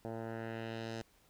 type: tone with low-pass filter sweep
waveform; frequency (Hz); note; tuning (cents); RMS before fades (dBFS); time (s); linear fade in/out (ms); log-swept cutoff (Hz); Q
10% pulse; 113.4; A#2; -47; -42; 0.05-1.02; 0; 810 to 6300; 1.3
effects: pink hiss -68 dBFS RMS until 1.29 s